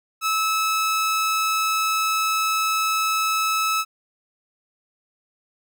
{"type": "tone", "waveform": "sawtooth", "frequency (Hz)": 1300, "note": "E6", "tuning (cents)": -24, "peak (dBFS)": -16, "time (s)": [0.21, 3.85], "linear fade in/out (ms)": 50, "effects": []}